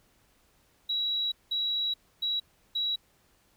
triangle tone bursts at uneven times, 3888 Hz, B7, 28 cents flat, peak -23 dBFS, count 4, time 0.89-1.32 / 1.51-1.94 / 2.22-2.4 / 2.75-2.96 s, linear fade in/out 10 ms, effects tanh soft clip ceiling -25 dBFS + pink hiss -66 dBFS RMS until 3.56 s

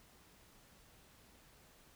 silence, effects pink hiss -64 dBFS RMS until 1.95 s

